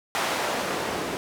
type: noise with band-pass filter sweep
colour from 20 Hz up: white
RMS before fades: -28 dBFS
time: 0.15-1.17 s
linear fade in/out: 0 ms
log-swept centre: 790 to 310 Hz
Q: 0.7
effects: none